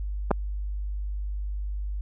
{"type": "clicks", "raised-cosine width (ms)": 1, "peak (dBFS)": [-13, -6], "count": 2, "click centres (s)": [0.308, 0.313], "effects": ["added 50 Hz sine -28 dBFS peak until 2.01 s"]}